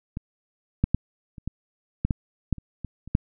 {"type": "clicks", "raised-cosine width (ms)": 5, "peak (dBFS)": [-18, -7, -7, -28, -16, -10, -10, -9, -27, -20, -27, -6], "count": 12, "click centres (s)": [0.171, 0.84, 0.946, 1.382, 1.476, 2.05, 2.108, 2.527, 2.583, 2.847, 3.076, 3.151], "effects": []}